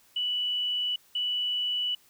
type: tone pair in turn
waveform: sine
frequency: 2960 / 2960 Hz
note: F#7 / F#7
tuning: 0 / 0 cents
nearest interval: unison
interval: 0 cents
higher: neither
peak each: -26 dBFS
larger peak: neither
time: 0.16-0.96 / 1.15-1.95 s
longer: neither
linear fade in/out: 5 ms
effects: white hiss -61 dBFS RMS until 2.09 s